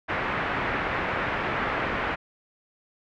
white low-pass noise, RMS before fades -28 dBFS, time 0.08-2.16 s, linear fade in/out 20 ms, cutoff 2100 Hz, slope 24 dB/octave, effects none

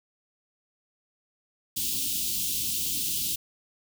white band-stop noise, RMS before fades -29 dBFS, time 1.76-3.36 s, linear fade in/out 10 ms, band 330 to 2800 Hz, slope 48 dB/octave, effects none

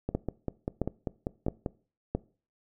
two click trains, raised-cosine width 2 ms, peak -17 / -14 dBFS, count 9 / 4, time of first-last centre 0.09-1.662 / 0.15-2.15 s, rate 5.09 / 1.5 Hz, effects noise-tail reverb RT60 0.4 s tail -21 dB re dry

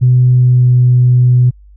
sine tone with pitch glide, 125.5 to 124.35 Hz, B2 to B2, +28 to +12 cents, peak -4 dBFS, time 0.01-1.51 s, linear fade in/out 20 ms, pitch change -16 cents, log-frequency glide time 0.34-0.74 s, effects tanh soft clip ceiling 0 dBFS + added 50 Hz sine -37 dBFS peak until 1.76 s

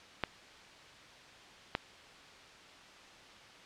clicks, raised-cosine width 0.3 ms, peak -14 dBFS, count 2, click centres 0.237 / 1.751 s, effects white hiss -54 dBFS RMS until 3.65 s + low-pass 4000 Hz 12 dB/octave

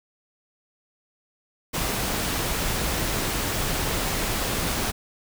pink noise, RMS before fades -26 dBFS, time 1.73-4.92 s, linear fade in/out 20 ms, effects none

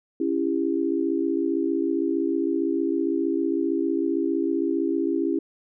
sine chord, C# diminished, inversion none, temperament just, 277.2 / 332.6 / 399.1 Hz, C#4 / E4 / G4, 0 / +16 / +31 cents, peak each -26 / -24 / -28 dBFS, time 0.2-5.39 s, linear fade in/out 5 ms, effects none

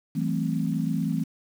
sine chord, A minor seventh, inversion second, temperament equal with one note detuned, 164.81 / 190.97 / 220 / 261.6 Hz, E3 / G3 / A3 / C4, 0 / -45 / 0 / 0 cents, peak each -27 / -32 / -29 / -30 dBFS, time 0.15-1.24 s, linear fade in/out 10 ms, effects 8-bit

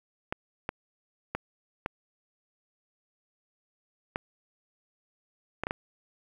clicks, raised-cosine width 0.5 ms, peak -15 dBFS, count 8, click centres 0.325 / 0.691 / 1.35 / 1.861 / 4.159 / 5.636 / 5.669 / 5.709 s, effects 8-bit

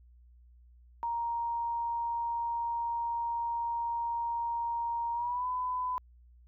sine tone with pitch glide, 936 to 1003.2 Hz, A#5 to B5, +7 to +27 cents, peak -30 dBFS, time 1.03-5.98 s, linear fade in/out 0 ms, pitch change +120 cents, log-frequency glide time 5.13-5.46 s, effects added 60 Hz sine -55 dBFS peak until 6.47 s

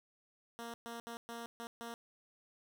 10% pulse tone bursts at uneven times, 233.2 Hz, A#3, 1 cent sharp, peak -35 dBFS, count 6, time 0.59-0.74 / 0.86-1 / 1.07-1.17 / 1.29-1.46 / 1.6-1.67 / 1.81-1.94 s, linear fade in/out 0 ms, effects none

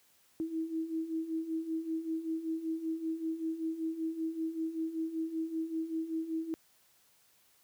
sine beating tone pair, 319.5 / 324.7 Hz, D#4 / E4, +46 / -26 cents, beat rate 5.2 Hz, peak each -39 / -34 dBFS, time 0.4-6.54 s, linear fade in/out 0 ms, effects white hiss -67 dBFS RMS until 7.63 s + high-pass 60 Hz 12 dB/octave

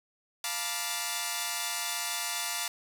5% pulse chord, B half-diminished seventh, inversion second, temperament equal with one note detuned, 698.5 / 880 / 968.6 / 1174.7 Hz, F5 / A5 / B5 / D6, 0 / 0 / -34 / 0 cents, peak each -25 dBFS, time 0.44-2.68 s, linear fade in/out 2 ms, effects none

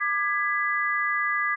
sine chord, G# diminished, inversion second, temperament just, 1196.1 / 1661.2 / 1993.5 Hz, D6 / G#6 / B6, +31 / 0 / +16 cents, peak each -27 dBFS, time 0-1.56 s, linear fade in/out 20 ms, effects none

